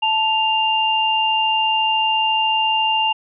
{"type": "tone pair together", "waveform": "sine", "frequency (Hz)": [880.1, 2794], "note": ["A5", "F7"], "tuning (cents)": [0, 0], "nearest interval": "octave + minor sixth", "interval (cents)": 2000, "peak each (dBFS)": -18, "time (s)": [0.02, 3.13], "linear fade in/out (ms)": 10, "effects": []}